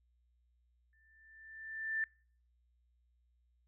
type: tone with exponential growth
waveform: sine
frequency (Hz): 1775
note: A6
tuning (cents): +15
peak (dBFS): -31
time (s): 0.93-2.04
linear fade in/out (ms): 1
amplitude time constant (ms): 240
effects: noise-tail reverb RT60 0.5 s tail -26 dB re dry + added 60 Hz sine -70 dBFS peak until 3.67 s